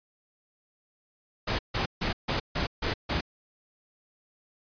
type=noise bursts; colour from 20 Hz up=pink; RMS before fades=-28 dBFS; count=7; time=1.47-3.21 s; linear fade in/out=10 ms; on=120 ms; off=150 ms; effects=resampled to 11025 Hz